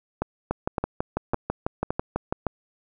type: two click trains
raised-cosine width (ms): 1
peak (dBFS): -10 / -10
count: 12 / 5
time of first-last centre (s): 0.51-2.325 / 0.22-2.467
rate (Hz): 6.06 / 1.78
effects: none